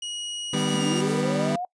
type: tone with pitch glide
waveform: sawtooth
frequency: 2900 to 2837 Hz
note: F#7 to F7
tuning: -35 to +27 cents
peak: -27 dBFS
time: 0.02-1.01 s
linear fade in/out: 5 ms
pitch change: -38 cents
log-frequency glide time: 0.76-0.81 s
type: chord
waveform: 30% pulse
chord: Eb augmented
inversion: none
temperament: equal with one note detuned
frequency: 151.75 / 196 / 246.9 Hz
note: Eb3 / G3 / B3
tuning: -43 / 0 / 0 cents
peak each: -25 dBFS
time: 0.53-1.56 s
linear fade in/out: 5 ms
type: noise with tremolo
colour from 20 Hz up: blue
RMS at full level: -36 dBFS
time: 0.57-1.21 s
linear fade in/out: 5 ms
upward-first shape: triangle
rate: 8 Hz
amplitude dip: 55%
type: linear sweep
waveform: sine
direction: up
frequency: 216.9 to 740 Hz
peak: -27 dBFS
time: 0.74-1.65 s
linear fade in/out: 2 ms
effects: noise-tail reverb RT60 0.1 s tail -24 dB re dry + resampled to 22050 Hz